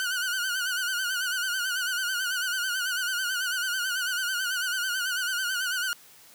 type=tone with vibrato; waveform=sawtooth; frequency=1480 Hz; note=F#6; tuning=in tune; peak=-23 dBFS; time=0-5.93 s; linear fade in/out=0 ms; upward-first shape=sine; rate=9.1 Hz; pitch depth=84 cents each way; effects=white hiss -53 dBFS RMS until 6.34 s + high-pass 80 Hz 12 dB/octave